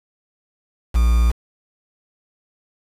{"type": "tone with quantisation", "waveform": "triangle", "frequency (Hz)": 58.27, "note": "A#1", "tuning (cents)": 0, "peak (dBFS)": -10, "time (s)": [0.94, 1.32], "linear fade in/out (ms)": 20, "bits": 5, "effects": ["resampled to 32000 Hz"]}